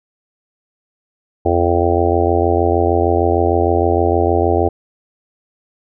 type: harmonic tone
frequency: 86.5 Hz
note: F2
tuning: 16 cents flat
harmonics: 1 / 3 / 4 / 5 / 6 / 7 / 8 / 9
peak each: -18 / -24 / -18 / -18 / -24 / -22 / -21 / -20 dBFS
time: 1.45-4.69 s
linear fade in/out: 10 ms
effects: none